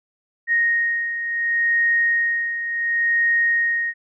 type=beating tone pair; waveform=sine; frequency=1864.7 / 1865.4 Hz; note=A#6 / A#6; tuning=0 / +1 cents; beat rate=0.7 Hz; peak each=-25 / -18 dBFS; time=0.47-3.94 s; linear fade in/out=50 ms; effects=none